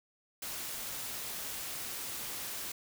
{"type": "noise", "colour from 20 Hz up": "white", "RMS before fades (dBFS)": -40, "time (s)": [0.42, 2.72], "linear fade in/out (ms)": 5, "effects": []}